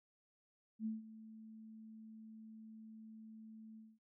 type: tone with ADSR envelope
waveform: sine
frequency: 220 Hz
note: A3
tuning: in tune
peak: -36 dBFS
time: 0.79-3.99 s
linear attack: 68 ms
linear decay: 160 ms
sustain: -16 dB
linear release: 220 ms
effects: none